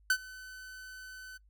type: tone with ADSR envelope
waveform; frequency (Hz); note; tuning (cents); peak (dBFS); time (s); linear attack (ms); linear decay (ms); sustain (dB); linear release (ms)
45% pulse; 1514; F#6; +39; -22; 0.1-1.38; 3; 67; -23; 16
effects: noise-tail reverb RT60 0.1 s tail -20 dB re dry + added 51 Hz sine -60 dBFS peak until 1.49 s